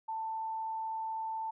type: tone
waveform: sine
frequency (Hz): 888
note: A5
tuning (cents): +16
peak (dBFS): -34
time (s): 0.08-1.51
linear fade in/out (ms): 10
effects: none